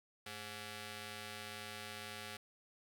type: ring-modulated tone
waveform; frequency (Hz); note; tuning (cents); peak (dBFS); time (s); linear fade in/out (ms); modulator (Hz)
5% pulse; 314; D#4; +16; -31; 0.26-2.37; 5; 1040
effects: none